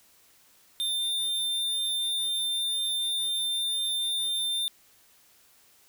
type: tone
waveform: square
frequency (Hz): 3599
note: A7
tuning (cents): +38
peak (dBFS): -27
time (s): 0.8-4.68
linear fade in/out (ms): 0
effects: white hiss -60 dBFS RMS until 5.88 s